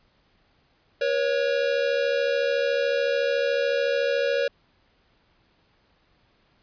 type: tone pair together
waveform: square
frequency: 480.6 / 554.4 Hz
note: B4 / C#5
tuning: -47 / 0 cents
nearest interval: major second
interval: 247 cents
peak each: -26 / -24 dBFS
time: 1.01-4.48 s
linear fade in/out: 5 ms
effects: pink hiss -64 dBFS RMS until 6.62 s + resampled to 11025 Hz